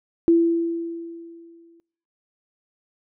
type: tone with exponential decay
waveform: sine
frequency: 335.3 Hz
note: E4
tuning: 30 cents sharp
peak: -11 dBFS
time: 0.28-1.8 s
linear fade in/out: 0 ms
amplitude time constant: 330 ms
effects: noise-tail reverb RT60 0.7 s tail -26 dB re dry